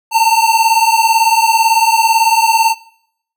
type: beating tone pair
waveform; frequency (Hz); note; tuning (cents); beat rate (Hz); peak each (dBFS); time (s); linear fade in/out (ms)
square; 891 / 909; A5 / A#5; +22 / -44; 18; -12; 0.11-2.75; 50
effects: noise-tail reverb RT60 0.7 s tail -21 dB re dry